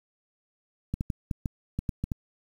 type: clicks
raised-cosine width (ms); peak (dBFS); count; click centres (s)
5; -16; 9; 0.94 / 1.009 / 1.102 / 1.312 / 1.458 / 1.79 / 1.892 / 2.04 / 2.118
effects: 8-bit